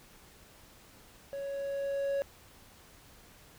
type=tone with level ramp; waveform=triangle; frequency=556 Hz; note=C#5; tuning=5 cents sharp; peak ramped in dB=-34 to -26 dBFS; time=1.33-2.22 s; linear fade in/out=0 ms; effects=pink hiss -57 dBFS RMS until 3.58 s